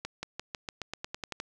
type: accelerating click train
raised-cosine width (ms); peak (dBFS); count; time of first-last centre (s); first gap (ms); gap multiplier
0.2; -18; 12; 0.05-1.401; 180; 0.92
effects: none